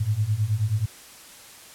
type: beating tone pair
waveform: sine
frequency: 101.5 / 110.9 Hz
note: G#2 / A2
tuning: -39 / +14 cents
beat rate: 9.4 Hz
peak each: -25 / -23 dBFS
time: 0-0.86 s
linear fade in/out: 10 ms
effects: white hiss -46 dBFS RMS until 1.74 s + low-pass 12000 Hz 12 dB/octave